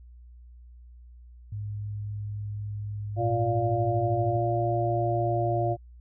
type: tone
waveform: sine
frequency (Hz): 103.83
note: G#2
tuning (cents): 0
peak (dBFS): -31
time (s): 1.52-4.37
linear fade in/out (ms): 5
type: harmonic tone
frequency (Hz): 116.54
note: A#2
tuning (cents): 0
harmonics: 1 / 3 / 5 / 6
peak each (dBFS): -27 / -30 / -31 / -28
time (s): 3.16-5.77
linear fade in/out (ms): 50
effects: added 60 Hz sine -46 dBFS peak until 6 s